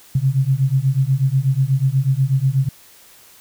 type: beating tone pair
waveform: sine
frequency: 130.2 / 138.4 Hz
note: C3 / C#3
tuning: -8 / -2 cents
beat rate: 8.2 Hz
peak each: -17 dBFS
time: 0.15-2.69 s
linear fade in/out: 5 ms
effects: white hiss -47 dBFS RMS until 3.4 s